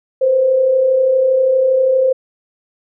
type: tone pair together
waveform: sine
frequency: 490.8 / 523.3 Hz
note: B4 / C5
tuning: -11 / 0 cents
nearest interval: minor second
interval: 111 cents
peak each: -22 / -10 dBFS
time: 0.21-2.13 s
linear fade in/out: 10 ms
effects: none